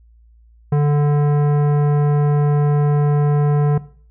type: tone with tanh clipping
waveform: sine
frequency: 146.4 Hz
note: D3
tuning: 5 cents flat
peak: -14 dBFS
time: 0.72-3.78 s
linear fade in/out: 5 ms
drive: 15 dB
effects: noise-tail reverb RT60 0.5 s tail -18 dB re dry + added 57 Hz sine -46 dBFS peak until 4.1 s